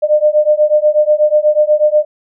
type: beating tone pair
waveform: sine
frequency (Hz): 600 / 608.2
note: D5 / D#5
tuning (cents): +37 / -40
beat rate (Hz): 8.2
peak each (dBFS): -11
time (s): 0.02-2.05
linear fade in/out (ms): 20
effects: none